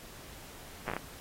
slowing click train, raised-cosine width 0.5 ms, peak -19 dBFS, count 6, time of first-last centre 0.88-0.966 s, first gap 8 ms, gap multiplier 1.39, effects pink hiss -50 dBFS RMS until 1.2 s + AAC 48 kbps

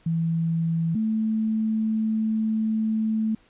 sine tone pair in turn, 164.81 / 219.3 Hz, E3 / A3, 0 / -6 cents, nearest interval perfect fourth, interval 494 cents, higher second, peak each -21 dBFS, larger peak neither, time 0.06-0.95 / 0.95-3.35 s, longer second, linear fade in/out 5 ms, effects pink hiss -59 dBFS RMS until 3.49 s + resampled to 8000 Hz

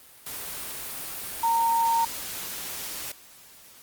sine tone in noise, 920 Hz, A#5, 23 cents flat, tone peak -20 dBFS, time 1.43-2.05 s, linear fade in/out 5 ms, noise white, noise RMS -35 dBFS, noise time 0.26-3.12 s, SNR +12 dB, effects white hiss -51 dBFS RMS until 3.82 s + Opus 32 kbps

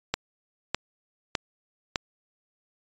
click train, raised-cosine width 0.2 ms, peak -7 dBFS, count 4, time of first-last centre 0.14-1.958 s, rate 1.65 Hz, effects resampled to 16000 Hz

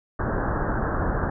pink low-pass noise, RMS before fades -25 dBFS, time 0.19-1.3 s, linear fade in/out 5 ms, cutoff 1700 Hz, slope 96 dB/octave, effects none

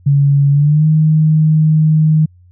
sine tone with pitch glide, 141.2 to 155.77 Hz, C#3 to D#3, +32 to +2 cents, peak -7 dBFS, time 0.06-2.26 s, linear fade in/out 10 ms, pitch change +170 cents, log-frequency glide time 0.51-0.86 s, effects added 89 Hz sine -42 dBFS peak until 2.51 s

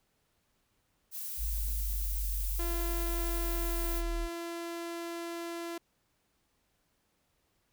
violet noise, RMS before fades -39 dBFS, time 1.11-4.03 s, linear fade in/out 50 ms
sine linear sweep, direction down, 51.91 to 38.89 Hz, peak -31 dBFS, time 1.37-4.29 s, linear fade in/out 50 ms
sawtooth tone with pitch glide, 341 to 339 Hz, F4 to E4, -41 to +49 cents, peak -33 dBFS, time 2.59-5.78 s, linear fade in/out 5 ms, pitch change -10 cents, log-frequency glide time 2.71-4.09 s
effects pink hiss -75 dBFS RMS until 7.72 s

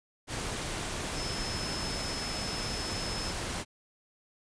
sine tone in noise, 5210 Hz, E8, 21 cents flat, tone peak -38 dBFS, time 1.14-3.34 s, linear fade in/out 50 ms, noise pink, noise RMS -35 dBFS, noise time 0.27-3.65 s, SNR -6 dB, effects resampled to 22050 Hz

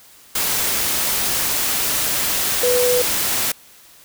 sine tone in noise, 493.9 Hz, B4, in tune, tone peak -15 dBFS, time 2.63-3.02 s, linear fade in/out 5 ms, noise white, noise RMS -20 dBFS, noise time 0.35-3.52 s, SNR +2 dB, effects white hiss -47 dBFS RMS until 4.04 s

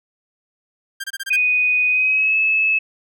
sawtooth tone bursts, 1591 Hz, G6, 25 cents sharp, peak -21 dBFS, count 6, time 1-1.365 s, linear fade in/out 10 ms, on 40 ms, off 25 ms
sine tone with pitch glide, 2488 to 2598 Hz, D#7 to E7, -1 to -26 cents, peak -14 dBFS, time 1.3-2.79 s, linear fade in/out 10 ms, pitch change +75 cents, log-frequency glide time 1.89-2.37 s
effects none

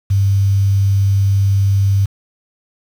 sine tone with quantisation, 98.5 Hz, G2, 9 cents sharp, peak -10 dBFS, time 0.1-2.06 s, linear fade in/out 10 ms, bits 6, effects none

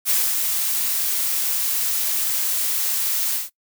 blue noise with ADSR envelope, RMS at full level -18 dBFS, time 0.05-3.5 s, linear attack 48 ms, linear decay 230 ms, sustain -4 dB, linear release 160 ms, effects noise-tail reverb RT60 0.1 s tail -20 dB re dry

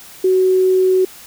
sine tone, 373.4 Hz, F#4, 16 cents sharp, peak -10 dBFS, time 0.24-1.05 s, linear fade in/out 5 ms, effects white hiss -39 dBFS RMS until 1.26 s

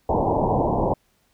white low-pass noise, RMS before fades -21 dBFS, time 0.09-0.94 s, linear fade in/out 5 ms, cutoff 960 Hz, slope 96 dB/octave, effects pink hiss -65 dBFS RMS until 1.33 s

